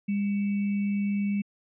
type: tone with sample-and-hold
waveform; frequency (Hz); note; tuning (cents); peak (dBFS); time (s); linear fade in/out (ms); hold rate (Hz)
sine; 202.2; G#3; -46; -24; 0.08-1.42; 10; 2450
effects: resampled to 8000 Hz